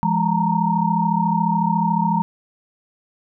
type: tone cluster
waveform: sine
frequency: 170.4 / 208 / 904 / 938 Hz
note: F3 / G#3 / A5 / A#5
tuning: -42 / +3 / +47 / +11 cents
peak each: -21 / -22 / -23 / -21 dBFS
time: 0.03-2.22 s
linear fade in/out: 0 ms
effects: none